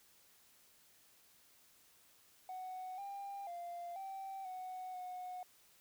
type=tone with pitch steps; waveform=triangle; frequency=743 / 797 / 695 / 775 / 741 / 730 Hz; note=F#5 / G5 / F5 / G5 / F#5 / F#5; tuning=+7 / +28 / -9 / -20 / +2 / -24 cents; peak=-40 dBFS; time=2.49-5.43 s; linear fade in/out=2 ms; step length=490 ms; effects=tanh soft clip ceiling -39 dBFS + white hiss -67 dBFS RMS until 5.8 s